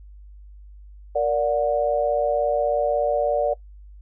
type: chord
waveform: sine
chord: Bb augmented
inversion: none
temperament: just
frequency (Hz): 466.2 / 582.7 / 728.4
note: Bb4 / D5 / F#5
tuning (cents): 0 / -14 / -27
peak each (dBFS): -25 / -20 / -25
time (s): 1.15-3.54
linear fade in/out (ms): 10
effects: noise-tail reverb RT60 0.1 s tail -20 dB re dry + added 50 Hz sine -41 dBFS peak until 4.01 s